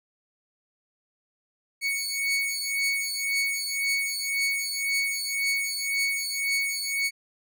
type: beating tone pair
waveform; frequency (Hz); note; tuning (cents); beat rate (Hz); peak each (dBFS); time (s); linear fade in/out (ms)
sawtooth; 2223 / 2224.9; C#7 / C#7; +4 / +6; 1.9; -25; 1.81-7.11; 50
effects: none